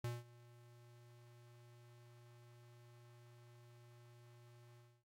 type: tone with ADSR envelope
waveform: square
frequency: 119.7 Hz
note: A#2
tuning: 46 cents sharp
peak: -39 dBFS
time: 0.04-5.04 s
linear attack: 3 ms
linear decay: 190 ms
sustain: -22 dB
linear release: 280 ms
effects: AAC 64 kbps